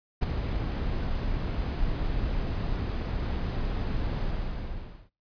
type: noise with ADSR envelope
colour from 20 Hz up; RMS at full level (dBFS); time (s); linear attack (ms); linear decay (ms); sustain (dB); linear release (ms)
brown; -21; 0.21-5.1; 22; 10; -8; 900
effects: noise-tail reverb RT60 0.3 s tail -24 dB re dry + resampled to 11025 Hz